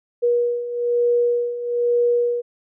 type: beating tone pair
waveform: sine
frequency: 479.1 / 480.2 Hz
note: A#4 / B4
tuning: +47 / -49 cents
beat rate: 1.1 Hz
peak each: -23 / -18 dBFS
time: 0.22-2.42 s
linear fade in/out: 20 ms
effects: none